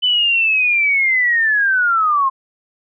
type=linear sweep; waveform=sine; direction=down; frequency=3024 to 1046.5 Hz; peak=-12 dBFS; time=0.02-2.3 s; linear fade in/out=20 ms; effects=none